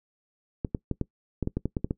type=clicks; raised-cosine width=3 ms; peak=-14 dBFS; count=11; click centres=0.648 / 0.748 / 0.913 / 1.013 / 1.427 / 1.474 / 1.57 / 1.656 / 1.768 / 1.845 / 1.909 s; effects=noise-tail reverb RT60 0.1 s tail -21 dB re dry